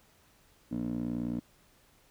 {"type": "tone with band-pass filter", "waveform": "15% pulse", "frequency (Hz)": 59.3, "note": "A#1", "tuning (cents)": 30, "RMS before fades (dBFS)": -34, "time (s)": [0.71, 1.4], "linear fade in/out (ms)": 10, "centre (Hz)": 270, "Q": 3.8, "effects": ["pink hiss -64 dBFS RMS until 2.1 s"]}